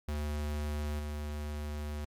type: tone with level steps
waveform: square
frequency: 74.4 Hz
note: D2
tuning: 23 cents sharp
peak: -33 / -36 dBFS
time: 0.08-2.05 s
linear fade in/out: 5 ms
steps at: 0.99 s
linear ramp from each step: 5 ms
effects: MP3 96 kbps